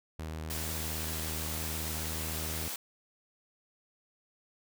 sawtooth tone with vibrato, 79 Hz, D#2, 27 cents sharp, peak -33 dBFS, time 0.19-2.68 s, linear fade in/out 0 ms, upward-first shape sine, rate 7.8 Hz, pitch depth 12 cents each way
white high-pass noise, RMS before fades -38 dBFS, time 0.5-2.76 s, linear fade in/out 2 ms, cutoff 180 Hz, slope 48 dB/octave
effects none

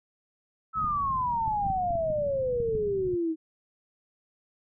sine exponential sweep, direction down, 1318.5 to 313.9 Hz, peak -25 dBFS, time 0.73-3.36 s, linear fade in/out 50 ms
white low-pass noise, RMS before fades -41 dBFS, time 0.75-3.17 s, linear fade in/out 20 ms, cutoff 180 Hz, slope 24 dB/octave
clicks, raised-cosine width 5 ms, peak -23 dBFS, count 9, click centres 0.844 / 1.478 / 1.666 / 1.702 / 1.907 / 1.954 / 2.103 / 2.603 / 2.752 s
effects none

